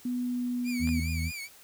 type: tone with pitch glide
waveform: sine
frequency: 246.9 to 244.8 Hz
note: B3 to B3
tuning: 0 to -15 cents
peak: -28 dBFS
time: 0.05-1 s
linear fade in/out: 5 ms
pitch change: -15 cents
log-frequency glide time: 0.17-0.67 s
type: tone with vibrato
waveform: sawtooth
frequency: 2318 Hz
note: D7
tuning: 23 cents flat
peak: -33 dBFS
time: 0.64-1.49 s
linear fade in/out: 50 ms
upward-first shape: triangle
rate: 4.8 Hz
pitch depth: 110 cents each way
type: harmonic tone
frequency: 81.3 Hz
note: E2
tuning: 23 cents flat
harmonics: 1 / 2 / 3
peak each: -29 / -35 / -39 dBFS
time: 0.79-1.32 s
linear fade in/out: 50 ms
type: clicks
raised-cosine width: 0.3 ms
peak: -27 dBFS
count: 2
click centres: 0.874 / 0.89 s
effects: white hiss -54 dBFS RMS until 1.63 s